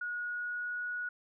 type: tone with pitch glide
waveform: sine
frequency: 1450 to 1460.1 Hz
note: F#6 to F#6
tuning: -35 to -23 cents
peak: -34 dBFS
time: 0.01-1.09 s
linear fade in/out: 5 ms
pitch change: +12 cents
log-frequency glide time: 0.26-0.87 s
effects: none